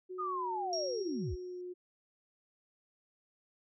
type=tone with pitch glide; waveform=sine; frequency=368.2 to 360 Hz; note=F#4 to F#4; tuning=-8 to -47 cents; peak=-40 dBFS; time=0.09-1.74 s; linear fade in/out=20 ms; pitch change=-39 cents; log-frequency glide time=1.19-1.57 s
type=linear sweep; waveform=sine; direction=down; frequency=1258 to 40.12 Hz; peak=-34 dBFS; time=0.18-1.36 s; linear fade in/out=20 ms
type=tone with exponential decay; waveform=sine; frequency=5588 Hz; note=F8; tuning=in tune; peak=-34 dBFS; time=0.73-1.61 s; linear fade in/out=1 ms; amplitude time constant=190 ms
effects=none